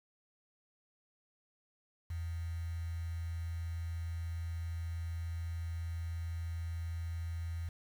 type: tone with quantisation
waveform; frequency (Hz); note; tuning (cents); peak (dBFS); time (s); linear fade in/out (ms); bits
sine; 83.4; E2; +21; -36; 2.1-7.69; 5; 9
effects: none